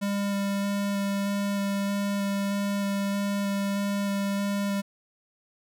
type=tone with vibrato; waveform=square; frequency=200 Hz; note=G3; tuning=35 cents sharp; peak=-26 dBFS; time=0.01-4.82 s; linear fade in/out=20 ms; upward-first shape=square; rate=1.6 Hz; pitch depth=8 cents each way; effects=none